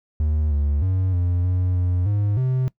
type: tone with pitch steps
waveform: triangle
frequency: 76.4 / 72.3 / 93.6 / 88.6 / 91.1 / 90 / 102.7 / 129.2 Hz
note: D#2 / D2 / F#2 / F2 / F#2 / F#2 / G#2 / C3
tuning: -31 / -27 / +20 / +25 / -26 / -47 / -19 / -21 cents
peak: -16 dBFS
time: 0.2-2.68 s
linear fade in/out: 0 ms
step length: 310 ms
effects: noise-tail reverb RT60 0.1 s tail -21 dB re dry